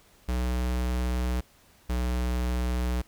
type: tone pair in turn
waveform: square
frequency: 61.8 / 61.41 Hz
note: B1 / B1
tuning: +2 / -9 cents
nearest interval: unison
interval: 11 cents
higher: first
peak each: -26 dBFS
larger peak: neither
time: 0.28-1.41 / 1.89-3.02 s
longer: neither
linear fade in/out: 10 ms
effects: pink hiss -59 dBFS RMS until 3.07 s